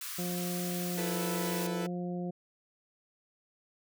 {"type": "high-pass noise", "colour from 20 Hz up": "white", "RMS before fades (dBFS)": -40, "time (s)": [0.01, 1.67], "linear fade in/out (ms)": 5, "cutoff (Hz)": 1000, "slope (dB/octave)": 96}
{"type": "harmonic tone", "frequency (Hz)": 177.3, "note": "F3", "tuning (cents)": 26, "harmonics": [1, 2, 3, 4], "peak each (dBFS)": [-34, -40, -44, -46], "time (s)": [0.18, 2.31], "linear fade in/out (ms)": 10}
{"type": "chord", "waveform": "sawtooth", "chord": "E suspended fourth", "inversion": "none", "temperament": "equal", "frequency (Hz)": [329.6, 440, 493.9], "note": ["E4", "A4", "B4"], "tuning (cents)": [0, 0, 0], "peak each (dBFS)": -36, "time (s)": [0.97, 1.87], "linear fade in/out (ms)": 10}
{"effects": []}